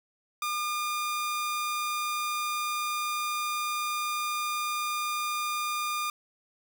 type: tone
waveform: sawtooth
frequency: 1209 Hz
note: D6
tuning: 50 cents sharp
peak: -25 dBFS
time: 0.42-6.1 s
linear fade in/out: 2 ms
effects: none